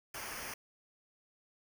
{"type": "noise with comb filter", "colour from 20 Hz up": "pink", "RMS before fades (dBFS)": -43, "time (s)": [0.14, 0.54], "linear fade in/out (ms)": 5, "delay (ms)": 0.26, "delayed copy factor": -0.75, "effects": []}